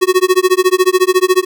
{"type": "tone with tremolo", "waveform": "square", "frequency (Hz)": 369.5, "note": "F#4", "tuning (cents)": -2, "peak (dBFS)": -6, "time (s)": [0.01, 1.45], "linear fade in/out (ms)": 20, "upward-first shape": "sine", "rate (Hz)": 14, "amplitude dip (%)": 100, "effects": []}